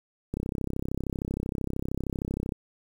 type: click train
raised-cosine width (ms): 3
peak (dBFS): -17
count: 73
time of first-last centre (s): 0.34-2.522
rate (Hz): 33
effects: 8-bit